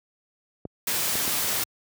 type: clicks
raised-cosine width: 2 ms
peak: -20 dBFS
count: 3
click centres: 0.653 / 1.154 / 1.278 s
type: noise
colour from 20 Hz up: white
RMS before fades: -26 dBFS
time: 0.87-1.64 s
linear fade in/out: 5 ms
effects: high-pass 80 Hz 12 dB/octave